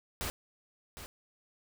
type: noise with echo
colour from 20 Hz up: pink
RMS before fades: -36 dBFS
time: 0.21-0.3 s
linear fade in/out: 0 ms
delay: 760 ms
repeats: 1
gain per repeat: -10 dB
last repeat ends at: 1.06 s
effects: none